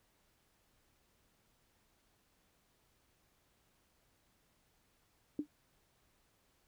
sine tone with exponential decay, 296.6 Hz, D4, 17 cents sharp, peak -29 dBFS, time 5.39-5.47 s, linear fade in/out 2 ms, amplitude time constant 17 ms, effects pink hiss -74 dBFS RMS until 6.67 s

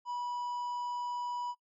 harmonic tone with a mistuned harmonic, 993 Hz, B5, 9 cents sharp, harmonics 1 / 3 / 5 / 7, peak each -34 / -55 / -57 / -62 dBFS, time 0.05-1.55 s, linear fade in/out 50 ms, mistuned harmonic 1, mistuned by -34 cents, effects noise-tail reverb RT60 0.1 s tail -25 dB re dry

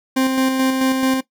40% pulse tone with tremolo, 262.7 Hz, C4, 7 cents sharp, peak -13 dBFS, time 0.16-1.21 s, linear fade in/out 10 ms, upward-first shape square, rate 4.6 Hz, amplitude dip 35%, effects noise-tail reverb RT60 0.1 s tail -17 dB re dry

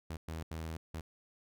sawtooth tone bursts at uneven times, 80.6 Hz, E2, 38 cents flat, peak -35 dBFS, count 4, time 0.1-0.17 / 0.28-0.43 / 0.51-0.77 / 0.94-1.01 s, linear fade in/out 5 ms, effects none

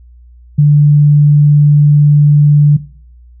sine tone, 147 Hz, D3, 2 cents sharp, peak -3 dBFS, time 0.58-2.77 s, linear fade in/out 10 ms, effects noise-tail reverb RT60 0.5 s tail -18 dB re dry + added 60 Hz sine -36 dBFS peak until 3.4 s

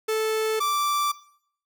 45% pulse tone pair in turn, 438 / 1169.3 Hz, A4 / D6, -8 / -8 cents, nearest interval octave + perfect fourth, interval 1700 cents, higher second, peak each -22 dBFS, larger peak neither, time 0.08-0.6 / 0.6-1.12 s, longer neither, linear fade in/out 10 ms, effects noise-tail reverb RT60 0.6 s tail -17 dB re dry

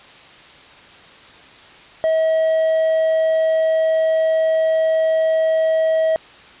triangle tone, 641 Hz, E5, 49 cents flat, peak -12 dBFS, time 2.04-6.16 s, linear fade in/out 0 ms, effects white hiss -43 dBFS RMS until 6.6 s + resampled to 8000 Hz

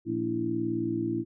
harmonic tone with a mistuned harmonic, 58.27 Hz, A#1, in tune, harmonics 2 / 3 / 4 / 5 / 6, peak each -36 / -40 / -35 / -34 / -29 dBFS, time 0.05-1.25 s, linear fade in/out 50 ms, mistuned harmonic 6, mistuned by -89 cents, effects none

